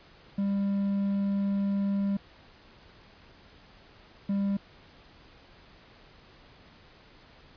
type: tone pair in turn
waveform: triangle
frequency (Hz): 198.8 / 198.8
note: G3 / G3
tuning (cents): +25 / +25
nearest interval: unison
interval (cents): 0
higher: neither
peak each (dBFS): -23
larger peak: neither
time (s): 0.38-2.17 / 4.29-4.57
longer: first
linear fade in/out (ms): 5
effects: pink hiss -55 dBFS RMS until 7.56 s + resampled to 11025 Hz